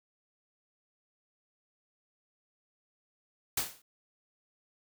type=noise with exponential decay; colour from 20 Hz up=white; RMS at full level=-27 dBFS; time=3.57-3.82 s; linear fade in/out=5 ms; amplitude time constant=54 ms; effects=none